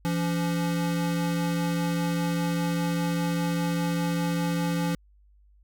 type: tone pair together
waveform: square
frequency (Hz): 170 / 285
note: F3 / C#4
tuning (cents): -46 / +48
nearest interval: major sixth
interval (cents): 894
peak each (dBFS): -26 / -32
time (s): 0.05-4.95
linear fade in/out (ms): 0
effects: added 50 Hz sine -55 dBFS peak until 5.63 s